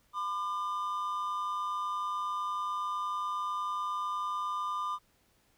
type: tone pair together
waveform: triangle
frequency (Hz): 1009.1 / 1200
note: B5 / D6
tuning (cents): +37 / +37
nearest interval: minor third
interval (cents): 300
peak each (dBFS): -35 / -31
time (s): 0.13-4.99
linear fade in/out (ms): 50
effects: pink hiss -69 dBFS RMS until 5.57 s